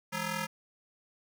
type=ring-modulated tone; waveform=10% pulse; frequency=370 Hz; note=F#4; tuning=in tune; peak=-21 dBFS; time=0.12-0.47 s; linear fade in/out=20 ms; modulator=576 Hz; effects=none